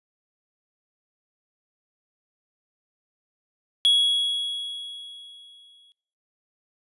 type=tone with exponential decay; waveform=triangle; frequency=3339 Hz; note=G#7; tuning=9 cents sharp; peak=-13 dBFS; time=3.85-5.92 s; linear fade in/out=0 ms; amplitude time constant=450 ms; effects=noise-tail reverb RT60 0.8 s tail -24 dB re dry + resampled to 24000 Hz